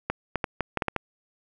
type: clicks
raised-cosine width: 0.5 ms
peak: -10 dBFS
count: 8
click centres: 0.1 / 0.357 / 0.442 / 0.607 / 0.773 / 0.822 / 0.883 / 0.963 s
effects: none